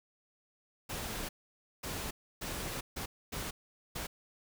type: noise bursts at uneven times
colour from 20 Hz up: pink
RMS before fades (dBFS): -39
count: 6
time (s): 0.89-1.29 / 1.83-2.11 / 2.41-2.81 / 2.96-3.06 / 3.32-3.51 / 3.95-4.07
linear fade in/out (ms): 10
effects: none